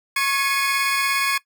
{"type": "tone cluster", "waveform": "35% pulse", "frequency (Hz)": [1096, 1678, 2175, 2477], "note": ["C#6", "G#6", "C#7", "D#7"], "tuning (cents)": [-20, 17, -33, -8], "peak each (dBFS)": -23, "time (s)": [0.16, 1.38], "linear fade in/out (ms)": 5, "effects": ["noise-tail reverb RT60 0.1 s tail -19 dB re dry"]}